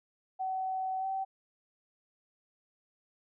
sine tone with pitch glide, 756 to 769.2 Hz, F#5 to G5, +37 to -33 cents, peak -31 dBFS, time 0.39-1.25 s, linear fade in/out 20 ms, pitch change +30 cents, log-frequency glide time 0.99-1.06 s, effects none

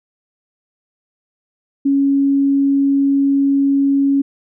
sine tone, 277.2 Hz, C#4, in tune, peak -11 dBFS, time 1.85-4.22 s, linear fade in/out 10 ms, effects none

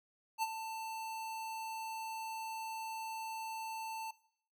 square tone with ADSR envelope, 890 Hz, A5, 20 cents sharp, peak -31 dBFS, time 0.38-4.11 s, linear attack 46 ms, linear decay 34 ms, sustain -10 dB, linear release 6 ms, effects noise-tail reverb RT60 0.7 s tail -20 dB re dry

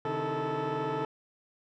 20% pulse tone cluster, 132.8 / 153.4 / 321.2 / 437.6 Hz, C3 / D#3 / E4 / A4, +26 / -24 / -45 / -9 cents, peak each -34 / -33 / -34 / -26 dBFS, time 0.05-1.05 s, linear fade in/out 2 ms, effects low-pass 2000 Hz 12 dB/octave

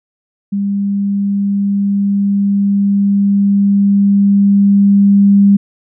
sine tone with level ramp, 200 Hz, G3, 35 cents sharp, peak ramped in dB -13 to -4 dBFS, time 0.52-5.57 s, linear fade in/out 10 ms, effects none

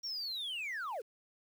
sine linear sweep, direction down, 5650 to 384.3 Hz, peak -34 dBFS, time 0.03-1.02 s, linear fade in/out 20 ms, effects tanh soft clip ceiling -36 dBFS + 10-bit

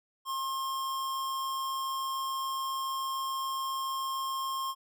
square tone with amplitude modulation, 1069 Hz, C6, 37 cents sharp, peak -31 dBFS, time 0.25-4.75 s, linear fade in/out 50 ms, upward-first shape sine, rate 147 Hz, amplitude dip 25%, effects none

